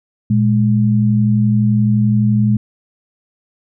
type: tone pair together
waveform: sine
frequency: 117.3 / 209 Hz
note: A#2 / G#3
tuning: +11 / +11 cents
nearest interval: minor seventh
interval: 1000 cents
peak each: -13 dBFS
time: 0.3-2.57 s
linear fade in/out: 5 ms
effects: none